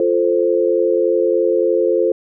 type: chord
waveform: sine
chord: F major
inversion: none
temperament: equal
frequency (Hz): 349.2 / 440 / 523.3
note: F4 / A4 / C5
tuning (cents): 0 / 0 / 0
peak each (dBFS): -17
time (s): 0-2.12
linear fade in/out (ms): 2
effects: none